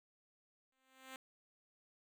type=tone with exponential growth; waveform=5% pulse; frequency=262.5 Hz; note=C4; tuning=6 cents sharp; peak=-35 dBFS; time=0.72-1.16 s; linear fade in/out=2 ms; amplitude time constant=94 ms; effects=none